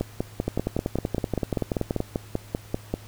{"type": "two click trains", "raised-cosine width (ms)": 2, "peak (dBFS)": [-11, -11], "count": [17, 16], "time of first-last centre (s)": [[0.48, 2.004], [0.01, 2.94]], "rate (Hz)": [10.5, 5.12], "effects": ["added 105 Hz sine -45 dBFS peak until 3.07 s", "pink hiss -49 dBFS RMS until 3.07 s"]}